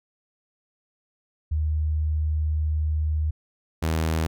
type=tone pair in turn; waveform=sine / sawtooth; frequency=77 / 80.24 Hz; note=D#2 / E2; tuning=-17 / -46 cents; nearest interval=minor second; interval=71 cents; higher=second; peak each=-21 / -18 dBFS; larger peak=second; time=1.51-3.31 / 3.82-4.27 s; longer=first; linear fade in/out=10 ms; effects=none